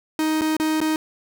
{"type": "tone with dropouts", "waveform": "45% pulse", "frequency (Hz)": 312.7, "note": "D#4", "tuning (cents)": 9, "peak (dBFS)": -19, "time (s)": [0.19, 0.96], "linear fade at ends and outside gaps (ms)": 1, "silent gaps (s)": [[0.411, 0.417], [0.567, 0.599], [0.804, 0.814]], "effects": []}